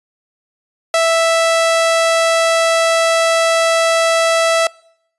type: tone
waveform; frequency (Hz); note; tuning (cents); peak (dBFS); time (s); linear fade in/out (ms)
sawtooth; 659.3; E5; 0; -7; 0.94-4.67; 2
effects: noise-tail reverb RT60 0.7 s tail -25 dB re dry + resampled to 24000 Hz